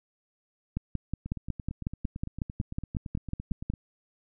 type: two click trains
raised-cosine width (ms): 5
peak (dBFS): -17 / -24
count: 17 / 23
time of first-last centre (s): 0.77-3.7 / 1.26-3.737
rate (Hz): 5.46 / 8.88
effects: none